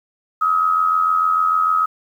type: tone with amplitude modulation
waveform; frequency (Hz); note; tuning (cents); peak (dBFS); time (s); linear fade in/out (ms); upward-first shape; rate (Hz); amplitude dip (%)
sine; 1274; D#6; +41; -11; 0.41-1.86; 10; sine; 86.7; 60
effects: 8-bit